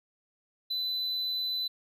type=tone; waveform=triangle; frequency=4006 Hz; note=B7; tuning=24 cents sharp; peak=-28 dBFS; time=0.7-1.68 s; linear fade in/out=10 ms; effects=none